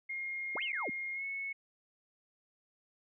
sine tone with pitch glide, 2135 to 2200 Hz, C7 to C#7, +34 to -14 cents, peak -36 dBFS, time 0.09-1.53 s, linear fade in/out 10 ms, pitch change +52 cents, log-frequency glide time 1.14-1.24 s
sine linear two-way sweep, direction up then down, 151.2 to 3218 to 151.2 Hz, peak -36 dBFS, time 0.55-0.9 s, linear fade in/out 5 ms, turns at 0.63 s
effects none

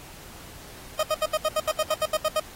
30% pulse tone bursts, 622.3 Hz, D#5, in tune, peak -18 dBFS, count 13, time 0.99-2.399 s, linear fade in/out 5 ms, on 41 ms, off 73 ms, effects pink hiss -45 dBFS RMS until 2.55 s + AAC 48 kbps

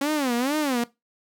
sawtooth tone with vibrato, 270 Hz, C#4, 45 cents flat, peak -18 dBFS, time 0.01-0.84 s, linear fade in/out 5 ms, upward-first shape sine, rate 2.2 Hz, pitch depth 230 cents each way, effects noise-tail reverb RT60 0.2 s tail -19 dB re dry

